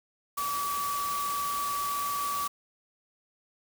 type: tone in noise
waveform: sine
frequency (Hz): 1146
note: D6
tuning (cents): -43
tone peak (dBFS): -29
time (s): 0.37-2.48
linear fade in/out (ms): 10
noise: white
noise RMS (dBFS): -37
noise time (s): 0.37-2.48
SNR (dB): +5
effects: none